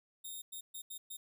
5% pulse tone bursts at uneven times, 3681 Hz, A#7, 23 cents flat, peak -35 dBFS, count 5, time 0.24-0.42 / 0.52-0.61 / 0.74-0.82 / 0.9-0.98 / 1.1-1.17 s, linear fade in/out 10 ms, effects none

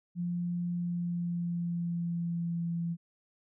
sine tone with pitch glide, 174.61 to 169.35 Hz, F3 to E3, 0 to +47 cents, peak -30 dBFS, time 0.15-2.97 s, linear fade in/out 50 ms, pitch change -53 cents, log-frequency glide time 0.7-2.64 s, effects none

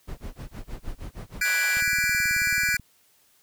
brown noise with tremolo, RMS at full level -33 dBFS, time 0.07-1.46 s, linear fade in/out 20 ms, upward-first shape sine, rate 6.4 Hz, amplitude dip 100%
square chord, G# half-diminished seventh, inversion third, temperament equal, 1480 / 1661.2 / 1975.5 / 2349 Hz, F#6 / G#6 / B6 / D7, 0 / 0 / 0 / 0 cents, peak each -28 / -28 / -32 / -26 dBFS, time 1.41-2.77 s, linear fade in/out 5 ms
white band-pass noise, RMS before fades -38 dBFS, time 1.44-1.82 s, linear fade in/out 20 ms, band 520 to 3900 Hz, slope 24 dB/octave
click train, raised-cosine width 5 ms, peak -28 dBFS, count 20, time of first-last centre 1.77-2.797 s, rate 18.5 Hz
effects white hiss -62 dBFS RMS until 3.42 s

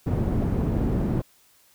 white low-pass noise, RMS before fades -24 dBFS, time 0.06-1.22 s, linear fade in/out 10 ms, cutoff 220 Hz, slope 12 dB/octave, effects white hiss -59 dBFS RMS until 1.74 s

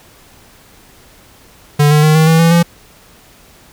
square tone with pitch steps, 146.83 / 150.52 / 154.31 / 158.19 / 162.17 / 166.25 / 170.43 Hz, D3 / D3 / D#3 / D#3 / E3 / E3 / F3, 0 / +43 / -14 / +29 / -28 / +15 / -42 cents, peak -7 dBFS, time 1.79-2.63 s, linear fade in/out 10 ms, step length 120 ms, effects pink hiss -44 dBFS RMS until 3.72 s

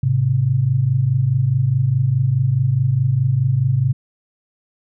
sine tone pair together, 108.12 / 132.9 Hz, A2 / C3, -30 / +27 cents, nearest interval major third, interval 357 cents, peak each -19 / -15 dBFS, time 0.03-3.93 s, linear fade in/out 5 ms, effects none

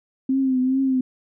sine tone with vibrato, 261.6 Hz, C4, in tune, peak -17 dBFS, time 0.29-1.01 s, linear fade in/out 5 ms, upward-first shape triangle, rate 2.4 Hz, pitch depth 60 cents each way, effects none

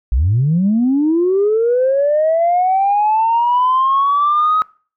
sine linear sweep, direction up, 51.91 to 1271 Hz, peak -10 dBFS, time 0.12-4.62 s, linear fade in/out 0 ms, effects noise-tail reverb RT60 0.4 s tail -22 dB re dry + tanh soft clip ceiling -7 dBFS

